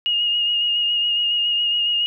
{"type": "tone with vibrato", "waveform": "sine", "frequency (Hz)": 2860, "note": "F7", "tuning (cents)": 41, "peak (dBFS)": -17, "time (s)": [0.06, 2.06], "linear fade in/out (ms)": 0, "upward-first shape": "sine", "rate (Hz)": 7.2, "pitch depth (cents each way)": 23, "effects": []}